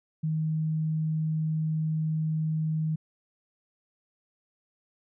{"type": "tone", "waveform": "sine", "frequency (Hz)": 157.2, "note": "D#3", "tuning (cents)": 18, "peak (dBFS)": -25, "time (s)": [0.23, 2.96], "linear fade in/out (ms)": 10, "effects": []}